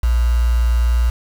sine tone with quantisation, 59.1 Hz, A#1, 24 cents sharp, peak -12 dBFS, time 0.03-1.1 s, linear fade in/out 5 ms, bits 5, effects none

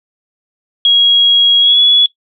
sine tone with pitch glide, 3300 to 3391 Hz, G#7 to G#7, -12 to +35 cents, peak -5 dBFS, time 0.85-2.06 s, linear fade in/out 2 ms, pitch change +47 cents, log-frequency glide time 1.61-1.79 s, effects noise-tail reverb RT60 0.1 s tail -17 dB re dry

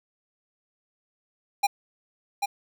square tone with echo, 805 Hz, G5, 46 cents sharp, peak -19 dBFS, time 1.63-1.67 s, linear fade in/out 10 ms, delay 790 ms, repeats 1, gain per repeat -5 dB, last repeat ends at 2.46 s, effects none

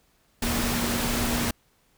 sine tone in noise, 237.6 Hz, A#3, 33 cents sharp, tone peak -29 dBFS, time 0.42-1.51 s, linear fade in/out 5 ms, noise pink, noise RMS -27 dBFS, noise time 0.42-1.51 s, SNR -5 dB, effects pink hiss -65 dBFS RMS until 1.97 s

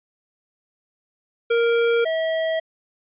square tone pair in turn, 466.6 / 645.9 Hz, A#4 / E5, +2 / -35 cents, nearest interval tritone, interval 563 cents, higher second, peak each -17 / -21 dBFS, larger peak first, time 1.5-2.05 / 2.05-2.6 s, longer neither, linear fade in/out 10 ms, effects resampled to 8000 Hz

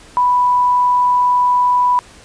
sine tone, 987.8 Hz, B5, in tune, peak -10 dBFS, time 0.17-1.99 s, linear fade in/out 0 ms, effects pink hiss -42 dBFS RMS until 2.24 s + resampled to 22050 Hz

